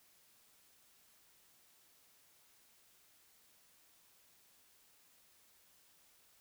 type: silence
effects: white hiss -68 dBFS RMS until 6.4 s